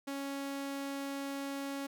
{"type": "tone", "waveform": "sawtooth", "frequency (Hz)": 277.2, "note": "C#4", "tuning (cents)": 0, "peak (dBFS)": -33, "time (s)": [0.07, 1.87], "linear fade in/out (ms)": 10, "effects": []}